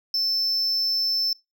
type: tone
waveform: triangle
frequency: 5300 Hz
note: E8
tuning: 9 cents sharp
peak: -20 dBFS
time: 0.14-1.33 s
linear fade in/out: 2 ms
effects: noise-tail reverb RT60 0.2 s tail -23 dB re dry